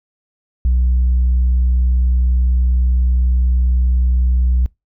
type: tone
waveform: sine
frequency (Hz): 62.1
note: B1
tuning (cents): +10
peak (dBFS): -9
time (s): 0.65-4.66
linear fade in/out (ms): 0
effects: noise-tail reverb RT60 0.2 s tail -25 dB re dry + tanh soft clip ceiling -9 dBFS